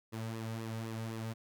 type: tone with flanger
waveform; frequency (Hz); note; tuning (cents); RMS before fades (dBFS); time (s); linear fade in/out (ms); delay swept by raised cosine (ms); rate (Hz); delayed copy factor
sawtooth; 112.4; A2; +37; -40; 0.12-1.34; 20; 1.3 to 2.9; 3.9; -0.6
effects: none